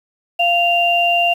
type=tone pair together; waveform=sine; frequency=695 / 2782 Hz; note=F5 / F7; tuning=-9 / -7 cents; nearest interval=2 octaves; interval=2402 cents; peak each=-15 dBFS; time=0.39-1.34 s; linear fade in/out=10 ms; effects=7-bit